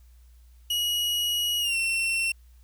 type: tone with pitch glide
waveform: 40% pulse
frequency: 2904 to 2710 Hz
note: F#7 to E7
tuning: -33 to +47 cents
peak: -23 dBFS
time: 0.7-2.32 s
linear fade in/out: 5 ms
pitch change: -120 cents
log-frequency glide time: 1.6-1.76 s
effects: added 60 Hz sine -50 dBFS peak until 2.63 s + white hiss -67 dBFS RMS until 2.63 s